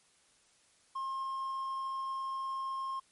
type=tone with hard clipping; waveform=triangle; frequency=1068 Hz; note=C6; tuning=35 cents sharp; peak=-35 dBFS; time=0.95-3 s; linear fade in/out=10 ms; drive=5 dB; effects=white hiss -67 dBFS RMS until 3.11 s + MP3 48 kbps